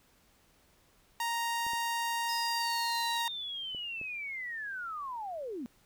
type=tone; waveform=sawtooth; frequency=932.3 Hz; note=A#5; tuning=in tune; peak=-27 dBFS; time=1.2-3.28 s; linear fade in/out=2 ms
type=clicks; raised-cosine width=2 ms; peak=-35 dBFS; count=4; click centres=1.666 / 1.734 / 3.748 / 4.014 s
type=linear sweep; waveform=sine; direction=down; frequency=5100 to 220 Hz; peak=-36 dBFS; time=2.29-5.66 s; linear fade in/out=0 ms
effects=pink hiss -66 dBFS RMS until 5.85 s